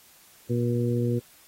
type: harmonic tone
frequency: 120 Hz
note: B2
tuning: 49 cents flat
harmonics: 1 / 2 / 3 / 4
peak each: -25 / -28 / -30 / -31 dBFS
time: 0.49-1.2 s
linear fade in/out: 20 ms
effects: white hiss -55 dBFS RMS until 1.47 s + AAC 48 kbps

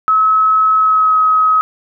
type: tone with pitch glide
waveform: sine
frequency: 1288 to 1271 Hz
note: E6 to D#6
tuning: -41 to +36 cents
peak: -8 dBFS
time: 0.08-1.61 s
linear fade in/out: 0 ms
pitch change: -23 cents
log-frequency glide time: 0.76-1.18 s
effects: none

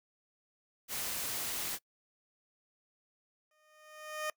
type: noise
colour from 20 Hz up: white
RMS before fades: -37 dBFS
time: 0.88-1.79 s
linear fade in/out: 50 ms
type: tone with exponential growth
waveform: 15% pulse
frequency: 614 Hz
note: D#5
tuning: 23 cents flat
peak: -26 dBFS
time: 3.51-4.3 s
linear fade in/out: 2 ms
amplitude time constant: 170 ms
effects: noise-tail reverb RT60 0.1 s tail -24 dB re dry

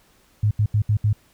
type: tone bursts at uneven times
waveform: sine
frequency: 105.3 Hz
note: G#2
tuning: 24 cents sharp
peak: -15 dBFS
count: 5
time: 0.43-0.51 / 0.59-0.66 / 0.74-0.82 / 0.89-0.97 / 1.04-1.13 s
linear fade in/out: 5 ms
effects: pink hiss -58 dBFS RMS until 1.33 s

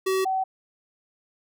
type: tone pair in turn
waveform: square / sine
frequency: 380 / 760 Hz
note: F#4 / F#5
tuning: +46 / +46 cents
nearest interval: octave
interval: 1200 cents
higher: second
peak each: -22 dBFS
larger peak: neither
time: 0.06-0.25 / 0.25-0.44 s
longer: neither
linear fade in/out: 10 ms
effects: none

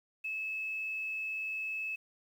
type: tone with quantisation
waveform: sine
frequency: 2599 Hz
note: E7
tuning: 25 cents flat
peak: -34 dBFS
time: 0.24-1.96 s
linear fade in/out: 10 ms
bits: 10
effects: none

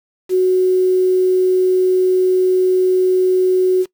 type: tone with quantisation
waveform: sine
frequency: 370 Hz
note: F#4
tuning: in tune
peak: -10 dBFS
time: 0.29-3.86 s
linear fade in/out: 50 ms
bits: 6
effects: noise-tail reverb RT60 0.1 s tail -21 dB re dry

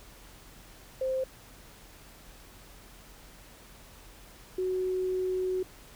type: tone pair in turn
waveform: sine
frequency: 523 / 370.8 Hz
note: C5 / F#4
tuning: -1 / +4 cents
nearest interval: tritone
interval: 595 cents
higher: first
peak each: -27 dBFS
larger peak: neither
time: 1.01-1.24 / 4.58-5.63 s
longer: second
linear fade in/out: 5 ms
effects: added 43 Hz sine -55 dBFS peak until 5.95 s + pink hiss -53 dBFS RMS until 5.95 s

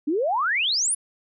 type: exponential sweep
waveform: sine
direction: up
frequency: 277.2 to 10548 Hz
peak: -20 dBFS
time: 0.07-0.95 s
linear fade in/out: 10 ms
effects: none

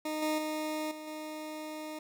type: tone with level steps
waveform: 20% pulse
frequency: 308.4 Hz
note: D#4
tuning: 15 cents flat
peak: -28 / -24 / -28 / -37 / -34 dBFS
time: 0.05-1.99 s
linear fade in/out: 5 ms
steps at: 0.22 / 0.38 / 0.91 / 1.07 s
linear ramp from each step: 5 ms
effects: none

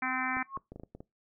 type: harmonic tone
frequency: 257.7 Hz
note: C4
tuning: 26 cents flat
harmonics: 1 / 3 / 4 / 5 / 6 / 7 / 8 / 9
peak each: -38 / -38 / -38 / -38 / -38 / -38 / -38 / -38 dBFS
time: 0.02-0.43 s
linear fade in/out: 5 ms
type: clicks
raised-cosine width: 2 ms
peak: -31 dBFS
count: 8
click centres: 0.369 / 0.574 / 0.72 / 0.76 / 0.798 / 0.835 / 0.95 / 1.005 s
type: tone with exponential growth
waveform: sine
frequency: 1086 Hz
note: C#6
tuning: 36 cents flat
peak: -30 dBFS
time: 0.44-0.57 s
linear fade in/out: 1 ms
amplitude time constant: 28 ms
effects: noise-tail reverb RT60 0.2 s tail -22 dB re dry

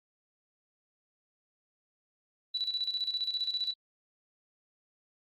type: tone with tremolo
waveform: sine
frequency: 3951 Hz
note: B7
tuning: in tune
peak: -28 dBFS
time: 2.54-3.74 s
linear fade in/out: 10 ms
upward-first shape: square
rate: 15 Hz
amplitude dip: 65%
effects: Opus 32 kbps

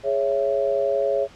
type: chord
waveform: sine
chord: C# minor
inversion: second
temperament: just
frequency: 415.8 / 554.4 / 665.2 Hz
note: G#4 / C#5 / E5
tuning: +2 / 0 / +16 cents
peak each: -25 / -21 / -26 dBFS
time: 0.03-1.28 s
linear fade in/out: 50 ms
effects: pink hiss -48 dBFS RMS until 1.35 s + low-pass 5000 Hz 12 dB/octave

